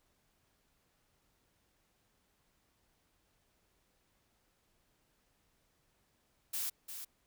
blue noise with echo, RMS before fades -37 dBFS, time 6.53-6.7 s, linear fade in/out 10 ms, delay 350 ms, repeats 1, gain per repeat -8 dB, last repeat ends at 7.05 s, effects pink hiss -75 dBFS RMS until 7.26 s

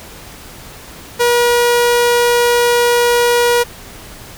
sawtooth tone, 480.1 Hz, B4, 49 cents flat, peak -6 dBFS, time 1.19-3.64 s, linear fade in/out 20 ms, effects pink hiss -35 dBFS RMS until 4.37 s

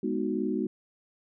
sine chord, G# minor seventh, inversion none, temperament equal, 207.7 / 246.9 / 311.1 / 370 Hz, G#3 / B3 / D#4 / F#4, 0 / 0 / 0 / 0 cents, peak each -32 dBFS, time 0.03-0.67 s, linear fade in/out 5 ms, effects none

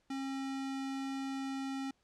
square tone, 269.9 Hz, C#4, 46 cents flat, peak -37 dBFS, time 0.1-1.91 s, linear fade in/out 5 ms, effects pink hiss -75 dBFS RMS until 2.03 s + low-pass 7000 Hz 12 dB/octave

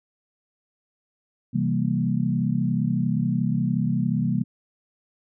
sine chord, C dominant seventh, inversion none, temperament equal, 130.81 / 164.81 / 196 / 233.1 Hz, C3 / E3 / G3 / Bb3, 0 / 0 / 0 / 0 cents, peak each -26 dBFS, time 1.53-4.44 s, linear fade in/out 20 ms, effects none

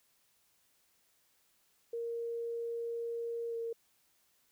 sine tone with pitch glide, 466.2 to 460.6 Hz, A#4 to A#4, 0 to -21 cents, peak -35 dBFS, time 1.93-3.73 s, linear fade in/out 5 ms, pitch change -21 cents, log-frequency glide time 3.49-3.55 s, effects white hiss -72 dBFS RMS until 4.51 s

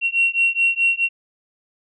sine beating tone pair, 2734 / 2738.7 Hz, F7 / F7, -37 / -35 cents, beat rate 4.7 Hz, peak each -18 dBFS, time 0.01-1.09 s, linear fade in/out 50 ms, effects tanh soft clip ceiling -8 dBFS

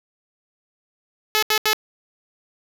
5% pulse tone bursts, 430.2 Hz, A4, 39 cents flat, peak -5 dBFS, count 3, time 1.35-1.731 s, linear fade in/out 0 ms, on 75 ms, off 78 ms, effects none

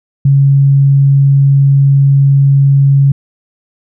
sine tone, 138.59 Hz, C#3, in tune, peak -4 dBFS, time 0.25-3.12 s, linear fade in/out 5 ms, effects none

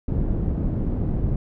pink low-pass noise, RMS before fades -23 dBFS, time 0.08-1.36 s, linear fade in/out 2 ms, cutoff 270 Hz, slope 12 dB/octave, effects none

